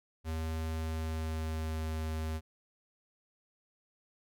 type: tone with pitch glide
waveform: square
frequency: 80.1 to 79.18 Hz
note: E2 to D#2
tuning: -49 to +31 cents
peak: -34 dBFS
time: 0.24-2.41 s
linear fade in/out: 50 ms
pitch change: -20 cents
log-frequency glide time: 0.74-1.86 s
effects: none